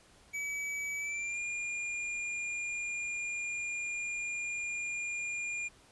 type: tone with pitch glide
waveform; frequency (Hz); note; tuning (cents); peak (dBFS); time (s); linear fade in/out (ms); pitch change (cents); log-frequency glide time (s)
square; 2286 to 2412; D7 to D7; -47 to +46; -35; 0.33-5.69; 20; +93; 0.97-1.4
effects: pink hiss -61 dBFS RMS until 5.91 s + resampled to 24000 Hz